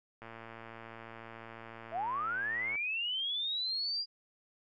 click train, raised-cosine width 0.5 ms, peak -32 dBFS, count 290, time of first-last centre 0.22-2.755 s, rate 114 Hz
sine linear sweep, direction up, 617 to 4855 Hz, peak -32 dBFS, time 1.91-4.06 s, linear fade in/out 50 ms
effects none

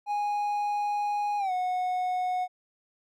triangle tone with pitch glide, 826 to 731.6 Hz, G#5 to F#5, -10 to -20 cents, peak -24 dBFS, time 0.06-2.48 s, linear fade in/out 50 ms, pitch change -210 cents, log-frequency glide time 1.38-1.52 s, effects none

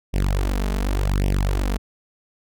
sawtooth tone with flanger, 48.17 Hz, G1, 30 cents flat, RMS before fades -21 dBFS, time 0.13-1.78 s, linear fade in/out 20 ms, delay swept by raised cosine 0.35 to 4.75 ms, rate 0.88 Hz, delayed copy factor +0.95, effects none

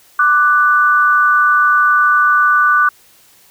sine tone pair together, 1177 / 1484.6 Hz, D6 / F#6, +3 / +5 cents, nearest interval major third, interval 402 cents, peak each -11 dBFS, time 0.19-2.89 s, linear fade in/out 5 ms, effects white hiss -48 dBFS RMS until 3.5 s

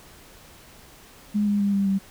sine tone with pitch steps, 207.7 / 204.4 / 201.1 / 197.86 / 194.69 Hz, G#3 / G#3 / G3 / G3 / G3, 0 / -27 / +44 / +16 / -12 cents, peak -19 dBFS, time 1.34-1.99 s, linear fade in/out 20 ms, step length 130 ms, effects pink hiss -49 dBFS RMS until 2.1 s

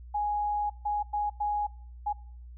sine tone bursts at uneven times, 830.6 Hz, G#5, in tune, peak -26 dBFS, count 5, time 0.14-0.7 / 0.85-1.03 / 1.13-1.3 / 1.4-1.67 / 2.06-2.13 s, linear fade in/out 10 ms, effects noise-tail reverb RT60 0.5 s tail -21 dB re dry + added 60 Hz sine -43 dBFS peak until 2.57 s

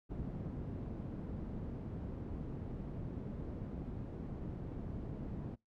white low-pass noise, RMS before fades -43 dBFS, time 0.09-5.56 s, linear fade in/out 20 ms, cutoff 210 Hz, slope 12 dB/octave, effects noise-tail reverb RT60 0.2 s tail -26 dB re dry

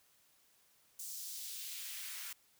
white noise with high-pass filter sweep, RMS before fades -45 dBFS, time 0.99-2.33 s, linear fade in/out 5 ms, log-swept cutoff 6900 to 1400 Hz, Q 1.2, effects white hiss -70 dBFS RMS until 2.59 s

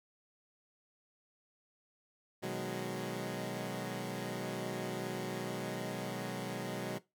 15% pulse chord, G# minor seventh, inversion first, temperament equal, 123.47 / 155.56 / 185 / 207.7 Hz, B2 / D#3 / F#3 / G#3, 0 / 0 / 0 / 0 cents, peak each -37 / -39 / -34 / -37 dBFS, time 2.42-6.99 s, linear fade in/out 20 ms, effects noise-tail reverb RT60 0.2 s tail -18 dB re dry

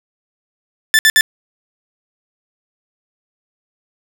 sawtooth tone bursts, 1760 Hz, A6, in tune, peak -4 dBFS, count 3, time 0.94-1.209 s, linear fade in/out 0 ms, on 49 ms, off 61 ms, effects none

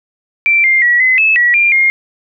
sine tone with pitch steps, 2346 / 2106 / 1928 / 2035 / 2605 / 1930 / 2390 / 2130 Hz, D7 / C7 / B6 / C7 / E7 / B6 / D7 / C7, -2 / +11 / -42 / -49 / -21 / -40 / +30 / +30 cents, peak -7 dBFS, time 0.46-1.9 s, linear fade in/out 0 ms, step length 180 ms, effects none

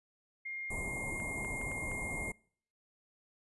sine tone, 2124 Hz, C7, 25 cents sharp, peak -38 dBFS, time 0.45-2.32 s, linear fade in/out 10 ms
pink band-stop noise, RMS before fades -41 dBFS, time 0.7-2.32 s, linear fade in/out 5 ms, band 1100 to 7100 Hz, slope 96 dB/octave
clicks, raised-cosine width 0.5 ms, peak -34 dBFS, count 5, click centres 1.201 / 1.448 / 1.615 / 1.716 / 1.916 s
effects noise-tail reverb RT60 0.6 s tail -26 dB re dry + resampled to 24000 Hz

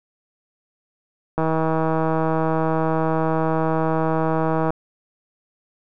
click train, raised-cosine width 1 ms, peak -8 dBFS, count 533, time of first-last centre 1.38-4.705 s, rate 160 Hz, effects none

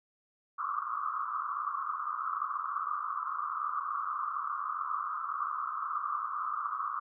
pink band-pass noise, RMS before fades -35 dBFS, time 0.58-7 s, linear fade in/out 10 ms, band 1100 to 1300 Hz, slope 96 dB/octave, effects none

